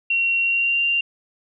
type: tone with pitch glide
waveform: sine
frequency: 2740 to 2777 Hz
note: F7 to F7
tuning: -34 to -10 cents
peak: -17 dBFS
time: 0.1-1.01 s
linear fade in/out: 5 ms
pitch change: +24 cents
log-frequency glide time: 0.4-0.82 s
effects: none